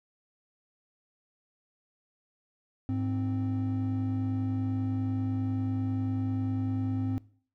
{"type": "tone pair together", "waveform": "triangle", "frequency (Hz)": [103.83, 261.4], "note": ["G#2", "C4"], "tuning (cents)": [0, -1], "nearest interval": "octave + major third", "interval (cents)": 1599, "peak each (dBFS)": -28, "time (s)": [2.89, 7.18], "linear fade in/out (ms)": 0, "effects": ["noise-tail reverb RT60 0.5 s tail -22 dB re dry", "tanh soft clip ceiling -18 dBFS"]}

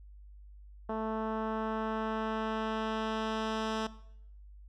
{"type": "tone with low-pass filter sweep", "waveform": "10% pulse", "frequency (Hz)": 220, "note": "A3", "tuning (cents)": 0, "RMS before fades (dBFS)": -34, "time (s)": [0.89, 3.87], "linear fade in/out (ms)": 5, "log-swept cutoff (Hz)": [960, 5100], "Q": 0.87, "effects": ["noise-tail reverb RT60 0.7 s tail -18 dB re dry", "added 50 Hz sine -49 dBFS peak until 4.68 s"]}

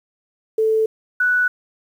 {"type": "tone pair in turn", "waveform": "sine", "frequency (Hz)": [440, 1480], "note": ["A4", "F#6"], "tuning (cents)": [0, 0], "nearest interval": "octave + major sixth", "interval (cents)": 2100, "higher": "second", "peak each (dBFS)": -14, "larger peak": "neither", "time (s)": [[0.58, 0.86], [1.2, 1.48]], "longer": "neither", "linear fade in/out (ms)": 5, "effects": ["8-bit"]}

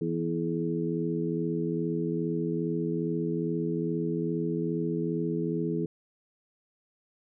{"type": "harmonic tone with a mistuned harmonic", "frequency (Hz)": 82.41, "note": "E2", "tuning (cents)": 0, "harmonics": [2, 3, 4, 5], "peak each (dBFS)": [-31, -34, -32, -33], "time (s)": [0.01, 5.86], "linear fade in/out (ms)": 5, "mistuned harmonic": 5, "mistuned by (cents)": 51, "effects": []}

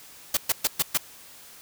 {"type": "noise bursts", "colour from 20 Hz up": "white", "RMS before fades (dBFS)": -22, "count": 5, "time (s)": [0.34, 0.975], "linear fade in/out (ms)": 5, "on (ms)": 31, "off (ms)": 120, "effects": ["white hiss -48 dBFS RMS until 1.61 s"]}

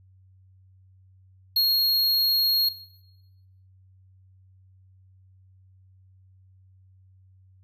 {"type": "tone", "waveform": "square", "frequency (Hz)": 4282, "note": "C8", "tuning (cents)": 39, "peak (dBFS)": -19, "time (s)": [1.56, 2.69], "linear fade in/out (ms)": 5, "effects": ["noise-tail reverb RT60 1.0 s tail -17 dB re dry", "added 94 Hz sine -53 dBFS peak until 7.63 s"]}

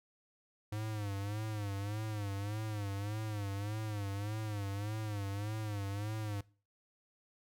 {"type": "tone with vibrato", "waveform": "square", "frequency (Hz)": 103.83, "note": "G#2", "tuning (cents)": 0, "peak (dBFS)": -37, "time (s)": [0.72, 6.41], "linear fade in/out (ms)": 5, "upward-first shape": "sine", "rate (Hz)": 1.7, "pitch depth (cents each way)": 90, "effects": ["noise-tail reverb RT60 0.4 s tail -22 dB re dry"]}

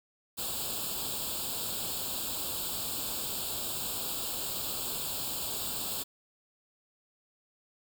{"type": "noise with comb filter", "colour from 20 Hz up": "white", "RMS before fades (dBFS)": -35, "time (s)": [0.37, 6.04], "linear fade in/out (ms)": 20, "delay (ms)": 0.25, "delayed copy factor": 0.9, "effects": []}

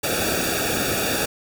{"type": "noise with comb filter", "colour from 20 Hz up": "pink", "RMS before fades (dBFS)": -23, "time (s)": [0.03, 1.26], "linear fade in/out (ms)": 10, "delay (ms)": 0.97, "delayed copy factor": -1, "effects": []}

